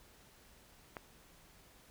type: click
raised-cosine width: 0.5 ms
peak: -27 dBFS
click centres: 0.968 s
effects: pink hiss -62 dBFS RMS until 1.9 s